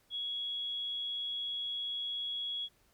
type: tone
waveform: sine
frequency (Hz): 3339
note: G#7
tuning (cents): +9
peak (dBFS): -34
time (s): 0.1-2.69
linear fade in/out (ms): 50
effects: pink hiss -69 dBFS RMS until 2.93 s + MP3 96 kbps